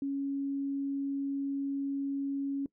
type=tone; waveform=sine; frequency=277.2 Hz; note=C#4; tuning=in tune; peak=-30 dBFS; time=0.02-2.66 s; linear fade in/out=2 ms; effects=noise-tail reverb RT60 0.1 s tail -21 dB re dry